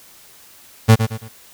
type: tone with echo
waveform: 35% pulse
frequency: 111.3 Hz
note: A2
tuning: 20 cents sharp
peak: -4 dBFS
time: 0.88-0.96 s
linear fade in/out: 20 ms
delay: 110 ms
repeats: 3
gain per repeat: -9 dB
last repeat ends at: 1.29 s
effects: white hiss -46 dBFS RMS until 1.53 s